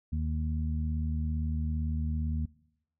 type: harmonic tone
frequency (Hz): 77.7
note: D#2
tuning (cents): -2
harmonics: 1 / 2 / 3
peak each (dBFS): -29 / -37 / -37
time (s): 0.12-2.46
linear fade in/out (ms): 10
effects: noise-tail reverb RT60 0.8 s tail -23 dB re dry